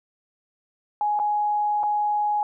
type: tone with dropouts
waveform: sine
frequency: 835 Hz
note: G#5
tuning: 9 cents sharp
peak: -20 dBFS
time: 1.01-2.43 s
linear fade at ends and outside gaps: 1 ms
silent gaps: 1.191-1.198 / 1.832-1.836 s
effects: none